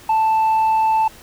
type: tone with tanh clipping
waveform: sine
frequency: 881 Hz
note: A5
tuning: 2 cents sharp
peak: -14 dBFS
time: 0.09-1.08 s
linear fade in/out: 5 ms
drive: 2 dB
effects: pink hiss -43 dBFS RMS until 1.22 s